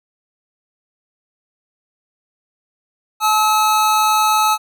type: tone pair together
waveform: square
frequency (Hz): 860 / 1288.5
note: A5 / E6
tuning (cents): -40 / -40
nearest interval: perfect fifth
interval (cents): 700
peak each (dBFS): -16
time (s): 3.2-4.58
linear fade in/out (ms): 50
effects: none